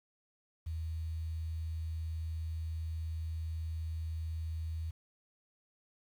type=tone with quantisation; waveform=sine; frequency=80.7 Hz; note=E2; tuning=36 cents flat; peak=-35 dBFS; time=0.66-4.91 s; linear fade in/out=10 ms; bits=10; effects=none